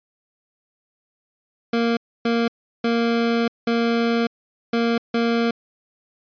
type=tone bursts at uneven times; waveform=25% pulse; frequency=232.7 Hz; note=A#3; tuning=3 cents flat; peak=-14 dBFS; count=6; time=1.73-1.97 / 2.25-2.48 / 2.84-3.48 / 3.67-4.27 / 4.73-4.98 / 5.14-5.51 s; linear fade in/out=5 ms; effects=resampled to 11025 Hz